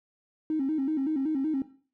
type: tone with vibrato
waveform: triangle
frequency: 290.1 Hz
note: D4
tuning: 21 cents flat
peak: -21 dBFS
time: 0.5-1.62 s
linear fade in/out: 2 ms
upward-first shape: square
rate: 5.3 Hz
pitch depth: 130 cents each way
effects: noise-tail reverb RT60 0.4 s tail -17 dB re dry + tanh soft clip ceiling -23 dBFS